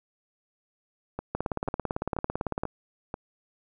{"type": "two click trains", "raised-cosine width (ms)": 1, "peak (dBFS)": [-18, -14], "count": [5, 24], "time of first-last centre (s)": [[1.19, 3.141], [1.35, 2.635]], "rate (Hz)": [2.05, 17.9], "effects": []}